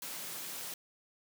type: high-pass noise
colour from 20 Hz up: white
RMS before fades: -42 dBFS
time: 0.02-0.74 s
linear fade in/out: 2 ms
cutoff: 120 Hz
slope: 48 dB/octave
effects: none